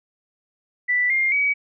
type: tone with pitch steps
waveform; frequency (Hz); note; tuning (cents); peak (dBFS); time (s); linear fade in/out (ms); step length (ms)
sine; 1975.5 / 2117 / 2269; B6 / C7 / C#7; 0 / +20 / +40; -17; 0.88-1.54; 20; 220
effects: none